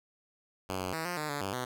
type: tone with pitch steps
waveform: 5% pulse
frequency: 93.8 / 92.2 / 161.3 / 176.8 / 151.9 / 144.3 / 97.7 / 125.6 Hz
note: F#2 / F#2 / E3 / F3 / D#3 / D3 / G2 / B2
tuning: +24 / -6 / -37 / +22 / -41 / -30 / -5 / +30 cents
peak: -22 dBFS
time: 0.69-1.65 s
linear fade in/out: 5 ms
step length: 120 ms
effects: none